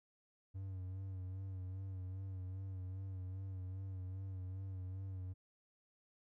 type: tone with vibrato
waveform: triangle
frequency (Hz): 94.3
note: F#2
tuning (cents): +33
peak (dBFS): -40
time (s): 0.54-5.34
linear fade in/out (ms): 20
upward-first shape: sine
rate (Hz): 2.5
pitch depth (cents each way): 44
effects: none